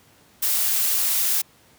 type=noise with amplitude modulation; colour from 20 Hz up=blue; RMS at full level=-20 dBFS; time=0.42-1.42 s; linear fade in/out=10 ms; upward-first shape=sine; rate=238 Hz; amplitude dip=30%; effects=pink hiss -55 dBFS RMS until 1.78 s + high-pass 80 Hz 12 dB/octave